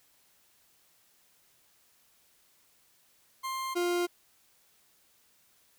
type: tone pair in turn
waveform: 40% pulse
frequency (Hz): 1055 / 351.2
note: C6 / F4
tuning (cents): +14 / +10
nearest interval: octave + perfect fifth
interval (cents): 1904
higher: first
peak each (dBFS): -32 / -26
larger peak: second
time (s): 3.43-3.75 / 3.75-4.07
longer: neither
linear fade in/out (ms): 20
effects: white hiss -66 dBFS RMS until 5.78 s